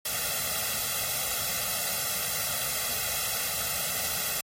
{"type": "noise with comb filter", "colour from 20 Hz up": "white", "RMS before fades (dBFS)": -30, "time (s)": [0.05, 4.41], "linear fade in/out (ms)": 5, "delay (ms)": 1.5, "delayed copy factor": 0.9, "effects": ["high-pass 60 Hz 12 dB/octave", "AAC 48 kbps"]}